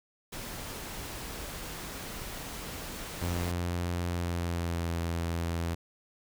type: noise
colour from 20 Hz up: pink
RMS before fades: -40 dBFS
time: 0.32-3.52 s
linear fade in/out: 10 ms
type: tone with pitch glide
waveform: sawtooth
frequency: 87.31 to 84.29 Hz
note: F2 to E2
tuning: 0 to +39 cents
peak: -26 dBFS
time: 3.21-5.75 s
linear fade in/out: 10 ms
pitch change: -61 cents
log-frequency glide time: 4.06-4.95 s
effects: none